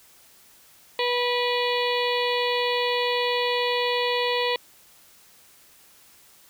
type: harmonic tone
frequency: 488.4 Hz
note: B4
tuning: 19 cents flat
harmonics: 1 / 2 / 4 / 5 / 6 / 7 / 8 / 9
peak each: -25 / -28 / -31 / -32 / -33 / -33 / -34 / -35 dBFS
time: 0.99-4.56 s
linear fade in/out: 2 ms
effects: white hiss -54 dBFS RMS until 6.49 s